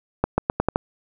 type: accelerating click train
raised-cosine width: 1 ms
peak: -4 dBFS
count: 6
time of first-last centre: 0.24-0.759 s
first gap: 140 ms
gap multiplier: 0.85
effects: none